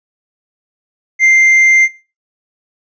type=tone with tanh clipping; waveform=triangle; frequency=2093 Hz; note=C7; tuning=in tune; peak=-6 dBFS; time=1.19-1.89 s; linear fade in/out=50 ms; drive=8 dB; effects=noise-tail reverb RT60 0.3 s tail -17 dB re dry + resampled to 16000 Hz